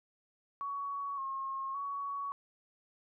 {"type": "tone with vibrato", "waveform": "sine", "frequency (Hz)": 1100, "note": "C#6", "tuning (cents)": -14, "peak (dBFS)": -35, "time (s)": [0.61, 2.32], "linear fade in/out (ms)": 0, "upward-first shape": "square", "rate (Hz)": 0.88, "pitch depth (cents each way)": 34, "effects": []}